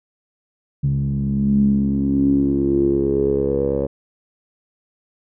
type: tone with low-pass filter sweep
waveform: 10% pulse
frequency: 68.9 Hz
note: C#2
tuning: 10 cents flat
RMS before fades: -18 dBFS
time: 0.83-3.87 s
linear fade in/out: 10 ms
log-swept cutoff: 150 to 540 Hz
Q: 8
effects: none